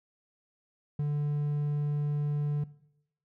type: tone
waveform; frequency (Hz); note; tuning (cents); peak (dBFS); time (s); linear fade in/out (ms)
triangle; 146.83; D3; 0; -25; 0.99-2.64; 5
effects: noise-tail reverb RT60 0.8 s tail -19 dB re dry